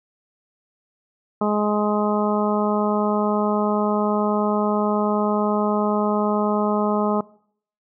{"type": "harmonic tone", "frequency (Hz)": 209.3, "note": "G#3", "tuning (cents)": 14, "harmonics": [1, 2, 3, 4, 5, 6], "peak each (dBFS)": [-21, -24, -26, -27, -28, -29], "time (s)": [1.41, 7.21], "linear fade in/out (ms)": 5, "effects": ["noise-tail reverb RT60 0.6 s tail -22 dB re dry"]}